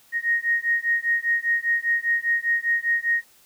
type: beating tone pair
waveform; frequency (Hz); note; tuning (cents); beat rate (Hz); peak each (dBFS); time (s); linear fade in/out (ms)
sine; 1864.7 / 1869.7; A#6 / A#6; 0 / +5; 5; -23; 0.12-3.24; 50
effects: white hiss -56 dBFS RMS until 3.45 s